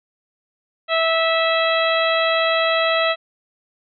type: harmonic tone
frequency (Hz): 654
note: E5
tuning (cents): -14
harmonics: 1 / 2 / 3 / 4 / 5 / 6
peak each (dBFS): -19 / -22 / -24 / -25 / -26 / -27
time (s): 0.88-3.16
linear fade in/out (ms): 50
effects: none